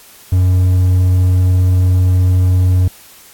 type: tone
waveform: triangle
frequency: 91.5 Hz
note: F#2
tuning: 19 cents flat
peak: -6 dBFS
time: 0.32-2.88 s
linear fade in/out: 5 ms
effects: white hiss -41 dBFS RMS until 3.33 s + AAC 64 kbps